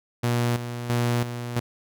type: tone with tremolo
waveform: sawtooth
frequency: 120.1 Hz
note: B2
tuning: 48 cents flat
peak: -17 dBFS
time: 0.23-1.6 s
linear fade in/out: 10 ms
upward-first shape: square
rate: 1.5 Hz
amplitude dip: 65%
effects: none